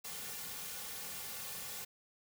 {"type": "noise with comb filter", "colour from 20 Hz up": "white", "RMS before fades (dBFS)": -44, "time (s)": [0.04, 1.85], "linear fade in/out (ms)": 10, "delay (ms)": 3.1, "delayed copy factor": -0.95, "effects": []}